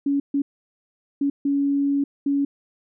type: tone bursts at uneven times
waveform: sine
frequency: 281.1 Hz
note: C#4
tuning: 24 cents sharp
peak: -18 dBFS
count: 5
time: 0.06-0.2 / 0.34-0.42 / 1.21-1.3 / 1.45-2.04 / 2.26-2.45 s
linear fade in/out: 5 ms
effects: none